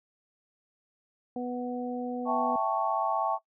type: harmonic tone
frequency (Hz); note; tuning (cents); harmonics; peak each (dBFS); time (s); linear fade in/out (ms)
246.8; B3; -1; 1 / 2 / 3; -33 / -36 / -38; 1.36-2.56; 2
type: chord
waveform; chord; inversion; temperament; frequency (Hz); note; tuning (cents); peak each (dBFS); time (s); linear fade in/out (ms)
sine; A dominant seventh; second; equal; 659.3 / 784 / 880 / 1108.7; E5 / G5 / A5 / C#6; 0 / 0 / 0 / 0; -31; 2.25-3.39; 50
effects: noise-tail reverb RT60 0.1 s tail -19 dB re dry